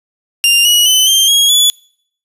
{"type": "tone with pitch steps", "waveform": "sawtooth", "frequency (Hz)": [2794, 2911, 3033, 3160, 3292, 3430], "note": ["F7", "F#7", "F#7", "G7", "G#7", "A7"], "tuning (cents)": [0, -29, 42, 13, -16, -45], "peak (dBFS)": -4, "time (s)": [0.44, 1.7], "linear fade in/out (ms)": 0, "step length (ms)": 210, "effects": ["noise-tail reverb RT60 0.6 s tail -25 dB re dry", "resampled to 32000 Hz"]}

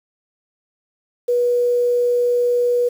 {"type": "tone with quantisation", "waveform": "sine", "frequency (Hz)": 485.9, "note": "B4", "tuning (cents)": -28, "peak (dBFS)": -14, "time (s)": [1.28, 2.89], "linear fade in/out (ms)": 10, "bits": 7, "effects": []}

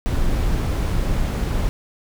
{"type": "noise", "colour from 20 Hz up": "brown", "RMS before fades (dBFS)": -20, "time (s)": [0.06, 1.69], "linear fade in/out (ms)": 0, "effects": []}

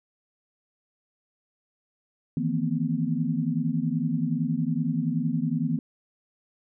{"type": "tone cluster", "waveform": "sine", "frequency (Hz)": [156, 166.7, 231.6, 254.1], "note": ["D#3", "E3", "A#3", "B3"], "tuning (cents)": [5, 20, -11, 49], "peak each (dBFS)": -29, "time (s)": [2.37, 5.79], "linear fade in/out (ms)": 2, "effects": []}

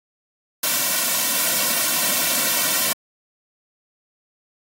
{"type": "noise with comb filter", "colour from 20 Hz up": "white", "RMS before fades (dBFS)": -20, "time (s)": [0.63, 2.93], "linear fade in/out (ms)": 5, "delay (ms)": 2.4, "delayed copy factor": -1, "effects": ["high-pass 200 Hz 12 dB/octave", "AAC 48 kbps"]}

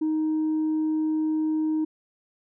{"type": "tone", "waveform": "sine", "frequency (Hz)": 312.1, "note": "D#4", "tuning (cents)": 5, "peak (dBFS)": -20, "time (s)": [0.01, 1.85], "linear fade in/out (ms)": 10, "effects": ["tanh soft clip ceiling -20 dBFS"]}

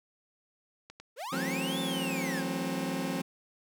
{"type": "clicks", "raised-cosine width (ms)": 0.2, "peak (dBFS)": [-29, -29], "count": 2, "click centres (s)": [0.9, 1]}
{"type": "linear two-way sweep", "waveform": "45% pulse", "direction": "up then down", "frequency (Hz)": [415.3, 3584, 1496], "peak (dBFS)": -36, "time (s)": [1.16, 2.44], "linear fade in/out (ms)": 50, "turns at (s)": 1.8}
{"type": "chord", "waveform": "sawtooth", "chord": "F# half-diminished seventh", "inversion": "third", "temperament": "just", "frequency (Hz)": [166.5, 185, 222, 266.4], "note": ["E3", "F#3", "A3", "C4"], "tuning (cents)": [18, 0, 16, 31], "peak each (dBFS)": [-34, -32, -36, -30], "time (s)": [1.32, 3.22], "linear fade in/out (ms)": 10}
{"effects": []}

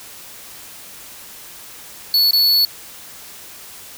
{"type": "tone with dropouts", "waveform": "square", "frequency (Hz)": 4421, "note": "C#8", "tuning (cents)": -5, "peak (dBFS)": -12, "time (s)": [2.14, 2.65], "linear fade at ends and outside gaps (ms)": 1, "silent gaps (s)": [2.309, 2.332], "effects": ["white hiss -38 dBFS RMS until 3.97 s"]}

